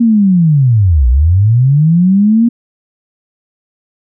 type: linear two-way sweep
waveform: sine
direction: down then up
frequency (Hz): 238.7 to 57.7 to 238.7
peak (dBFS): -5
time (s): 0-2.49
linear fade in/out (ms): 10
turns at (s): 1.08
effects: none